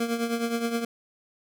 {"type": "tone with tremolo", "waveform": "25% pulse", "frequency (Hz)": 232.8, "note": "A#3", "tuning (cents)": -2, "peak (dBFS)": -19, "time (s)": [0, 0.85], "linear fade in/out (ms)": 5, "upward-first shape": "triangle", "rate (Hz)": 9.6, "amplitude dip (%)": 70, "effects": []}